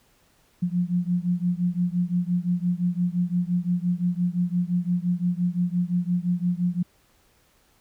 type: beating tone pair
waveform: sine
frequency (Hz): 174.61 / 180.41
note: F3 / F#3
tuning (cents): 0 / -43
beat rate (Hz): 5.8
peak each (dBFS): -24 / -25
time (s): 0.62-6.83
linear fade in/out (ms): 10
effects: pink hiss -62 dBFS RMS until 7.8 s